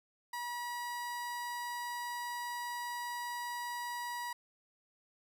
30% pulse tone, 965 Hz, B5, 40 cents flat, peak -35 dBFS, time 0.33-4.33 s, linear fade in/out 5 ms, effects none

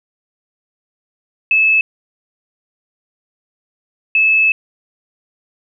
sine tone pair in turn, 2606 / 2606 Hz, E7 / E7, -20 / -20 cents, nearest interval unison, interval 0 cents, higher neither, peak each -9 dBFS, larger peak neither, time 1.51-1.81 / 4.15-4.52 s, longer second, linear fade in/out 2 ms, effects none

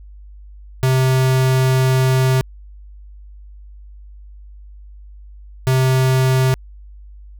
square tone bursts at uneven times, 130.5 Hz, C3, 4 cents flat, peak -13 dBFS, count 2, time 0.83-2.41 / 5.67-6.54 s, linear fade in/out 0 ms, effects added 50 Hz sine -36 dBFS peak until 7.39 s

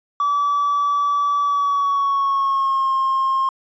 triangle tone with pitch glide, 1151 to 1067.7 Hz, D6 to C6, -35 to +35 cents, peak -13 dBFS, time 0.2-3.49 s, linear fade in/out 2 ms, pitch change -130 cents, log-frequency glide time 1.42-2.93 s, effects tanh soft clip ceiling -12 dBFS + resampled to 16000 Hz

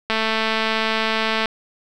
click train, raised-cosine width 0.3 ms, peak -5 dBFS, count 301, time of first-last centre 0.1-1.457 s, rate 221 Hz, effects none

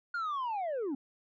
sine linear sweep, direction down, 1440 to 252.1 Hz, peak -29 dBFS, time 0.14-0.95 s, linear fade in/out 5 ms, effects tanh soft clip ceiling -31 dBFS

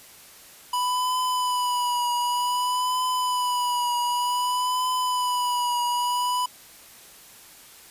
square tone with vibrato, 987.8 Hz, B5, in tune, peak -23 dBFS, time 0.73-6.46 s, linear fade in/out 5 ms, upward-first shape triangle, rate 0.54 Hz, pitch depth 39 cents each way, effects white hiss -48 dBFS RMS until 7.9 s + resampled to 32000 Hz

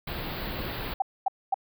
pink band-stop noise, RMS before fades -34 dBFS, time 0.07-0.94 s, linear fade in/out 5 ms, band 4700 to 13000 Hz, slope 96 dB/octave
sine tone bursts, 774 Hz, G5, 22 cents flat, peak -20 dBFS, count 3, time 1-1.543 s, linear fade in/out 5 ms, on 21 ms, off 240 ms
effects none

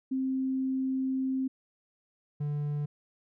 sine / triangle tone pair in turn, 263.2 / 146.78 Hz, C4 / D3, +10 / -1 cents, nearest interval minor seventh, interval 1011 cents, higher first, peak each -27 dBFS, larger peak neither, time 0.11-1.48 / 2.4-2.86 s, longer first, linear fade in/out 10 ms, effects none

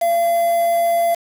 triangle tone with quantisation, 682 Hz, F5, 41 cents flat, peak -12 dBFS, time 0.01-1.15 s, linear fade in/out 10 ms, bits 5, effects none

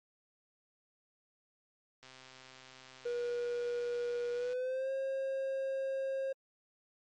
click train, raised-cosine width 0.2 ms, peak -36 dBFS, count 326, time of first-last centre 2.03-4.53 s, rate 130 Hz
triangle tone with pitch glide, 481 to 536.8 Hz, B4 to C5, -46 to +44 cents, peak -31 dBFS, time 3.05-6.33 s, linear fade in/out 10 ms, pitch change +190 cents, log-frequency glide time 4.33-4.91 s
effects MP3 48 kbps

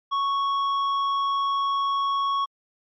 triangle tone with hard clipping, 1108.7 Hz, C#6, in tune, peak -23 dBFS, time 0.11-2.46 s, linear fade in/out 20 ms, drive 11 dB, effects low-pass 5000 Hz 12 dB/octave + MP3 64 kbps

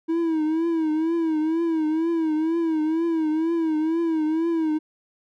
triangle tone with vibrato, 321.8 Hz, E4, 42 cents flat, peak -18 dBFS, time 0.08-4.79 s, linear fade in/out 20 ms, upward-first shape triangle, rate 2.1 Hz, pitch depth 95 cents each way, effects none

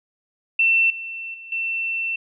sine tone with level steps, 2690 Hz, E7, 34 cents sharp, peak -14 / -29 / -36 / -22 dBFS, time 0.59-2.16 s, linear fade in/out 5 ms, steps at 0.9 / 1.34 / 1.52 s, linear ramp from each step 2 ms, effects none

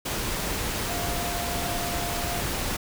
sine tone in noise, 698 Hz, F5, 1 cent flat, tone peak -33 dBFS, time 0.89-2.41 s, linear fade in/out 10 ms, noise pink, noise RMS -29 dBFS, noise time 0.05-2.77 s, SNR -7 dB, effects none

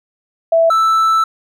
sine / triangle tone pair in turn, 660 / 1320 Hz, E5 / E6, +2 / +2 cents, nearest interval octave, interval 1200 cents, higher second, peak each -8 dBFS, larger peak neither, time 0.52-0.7 / 0.7-1.24 s, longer second, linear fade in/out 5 ms, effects none

